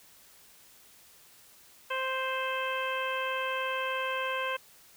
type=harmonic tone; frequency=523.3 Hz; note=C5; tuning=in tune; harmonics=1 / 2 / 3 / 4 / 5 / 6; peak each=-35 / -34 / -36 / -42 / -37 / -41 dBFS; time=1.9-4.57 s; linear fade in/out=10 ms; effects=white hiss -57 dBFS RMS until 4.96 s